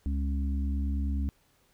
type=harmonic tone; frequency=69.3 Hz; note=C#2; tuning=in tune; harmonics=1 / 3 / 4; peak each=-27 / -37 / -39 dBFS; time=0.06-1.29 s; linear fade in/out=0 ms; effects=pink hiss -67 dBFS RMS until 1.73 s